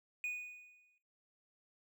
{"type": "tone with exponential decay", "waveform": "triangle", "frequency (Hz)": 2475, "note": "D#7", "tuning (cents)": -10, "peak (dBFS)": -33, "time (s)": [0.24, 0.98], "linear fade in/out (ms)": 1, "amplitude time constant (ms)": 160, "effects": ["noise-tail reverb RT60 0.3 s tail -21 dB re dry"]}